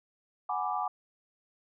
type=chord; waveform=sine; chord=G# half-diminished seventh; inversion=third; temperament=equal; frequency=740 / 830.6 / 987.8 / 1174.7 Hz; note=F#5 / G#5 / B5 / D6; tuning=0 / 0 / 0 / 0 cents; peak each=-34 / -34 / -38 / -34 dBFS; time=0.49-0.88 s; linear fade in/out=5 ms; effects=none